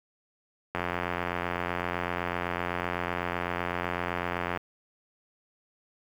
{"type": "click train", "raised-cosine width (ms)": 0.5, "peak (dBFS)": -14, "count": 337, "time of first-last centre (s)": [0.75, 4.573], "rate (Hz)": 87.9, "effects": ["high-pass 60 Hz 12 dB/octave", "8-bit"]}